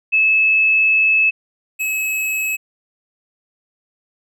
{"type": "tone pair in turn", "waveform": ["sine", "square"], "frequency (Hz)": [2602, 2575], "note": ["E7", "E7"], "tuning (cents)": [-23, -41], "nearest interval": "unison", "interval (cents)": 18, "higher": "first", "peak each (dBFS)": [-11, -19], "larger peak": "first", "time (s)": [[0.12, 1.31], [1.79, 2.57]], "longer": "first", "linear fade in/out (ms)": 20, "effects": []}